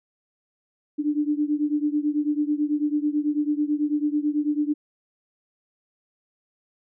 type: beating tone pair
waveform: sine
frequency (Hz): 293.7 / 302.8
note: D4 / D#4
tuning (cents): 0 / -47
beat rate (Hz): 9.1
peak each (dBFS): -23 / -25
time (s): 0.98-4.74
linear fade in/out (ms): 20
effects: none